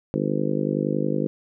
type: harmonic tone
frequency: 50.8 Hz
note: G#1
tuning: 38 cents flat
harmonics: 3 / 4 / 5 / 6 / 7 / 8 / 9 / 10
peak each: -28 / -28 / -29 / -28 / -30 / -34 / -31 / -31 dBFS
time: 0.14-1.27 s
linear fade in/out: 0 ms
effects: none